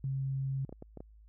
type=tone; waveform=sine; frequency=135 Hz; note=C#3; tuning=45 cents flat; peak=-31 dBFS; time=0.04-0.65 s; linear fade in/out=2 ms
type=clicks; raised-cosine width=2 ms; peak=-31 dBFS; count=5; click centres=0.693 / 0.726 / 0.824 / 0.973 / 1.005 s
effects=added 53 Hz sine -54 dBFS peak until 1.28 s